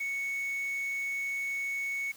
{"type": "tone", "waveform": "sine", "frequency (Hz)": 2217, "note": "C#7", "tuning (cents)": 0, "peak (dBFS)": -28, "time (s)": [0, 2.12], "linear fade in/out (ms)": 10, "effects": ["tanh soft clip ceiling -30 dBFS", "white hiss -53 dBFS RMS until 2.16 s"]}